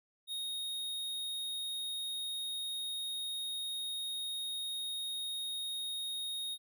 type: tone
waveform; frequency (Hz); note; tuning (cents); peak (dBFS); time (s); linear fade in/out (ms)
square; 3729; A#7; 0; -37; 0.27-6.58; 50
effects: none